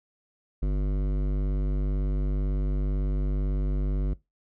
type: tone with hard clipping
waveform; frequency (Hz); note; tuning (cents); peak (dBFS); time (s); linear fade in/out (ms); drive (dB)
sine; 49; G1; 0; -25; 0.62-4.14; 10; 15
effects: noise-tail reverb RT60 0.2 s tail -20 dB re dry